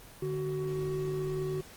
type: tone pair together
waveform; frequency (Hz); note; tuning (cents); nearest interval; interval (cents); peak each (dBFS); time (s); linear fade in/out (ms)
triangle; 148.86 / 375.1; D3 / F#4; +24 / +24; octave + major third; 1600; -33 / -30; 0.22-1.61; 5
effects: pink hiss -51 dBFS RMS until 1.76 s + Opus 24 kbps